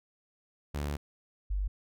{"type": "tone pair in turn", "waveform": ["sawtooth", "sine"], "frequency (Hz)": [72.7, 48.52], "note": ["D2", "G1"], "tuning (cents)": [-17, -17], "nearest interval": "perfect fifth", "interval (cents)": 700, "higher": "first", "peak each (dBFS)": -28, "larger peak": "neither", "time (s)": [[0.74, 0.97], [1.5, 1.68]], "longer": "first", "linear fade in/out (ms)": 10, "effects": []}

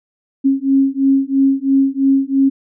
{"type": "beating tone pair", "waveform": "sine", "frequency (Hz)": [270, 273], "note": ["C#4", "C#4"], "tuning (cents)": [-45, -26], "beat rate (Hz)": 3, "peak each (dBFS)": -14, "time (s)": [0.44, 2.5], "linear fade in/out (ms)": 20, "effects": []}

